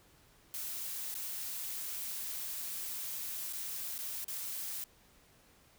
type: noise with dropouts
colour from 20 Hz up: blue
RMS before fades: -40 dBFS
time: 0.54-4.84 s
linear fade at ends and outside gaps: 1 ms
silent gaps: 1.142-1.151 / 3.527-3.532 / 3.98-3.988 / 4.244-4.281 s
effects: pink hiss -64 dBFS RMS until 5.78 s